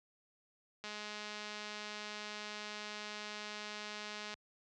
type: click train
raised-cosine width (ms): 0.2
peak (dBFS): -27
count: 736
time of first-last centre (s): 0.84-4.34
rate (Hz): 210
effects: high-pass 60 Hz 12 dB/octave + low-pass 7000 Hz 12 dB/octave